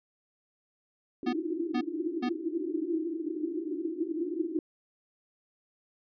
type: band-pass noise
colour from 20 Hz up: pink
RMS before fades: -33 dBFS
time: 1.23-4.59 s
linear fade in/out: 2 ms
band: 310 to 350 Hz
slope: 96 dB/octave
type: tone bursts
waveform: square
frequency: 247.3 Hz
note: B3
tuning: 3 cents sharp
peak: -28 dBFS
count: 3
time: 1.26-2.293 s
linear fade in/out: 10 ms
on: 71 ms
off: 410 ms
effects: resampled to 11025 Hz